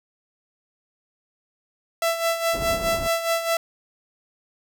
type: tone with tremolo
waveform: sawtooth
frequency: 666 Hz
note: E5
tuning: 18 cents sharp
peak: -15 dBFS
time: 2.02-3.57 s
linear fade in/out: 2 ms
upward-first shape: sine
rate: 4.8 Hz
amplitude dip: 65%
type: low-pass noise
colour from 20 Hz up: pink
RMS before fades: -32 dBFS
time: 2.53-3.08 s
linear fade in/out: 20 ms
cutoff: 710 Hz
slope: 12 dB/octave
effects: none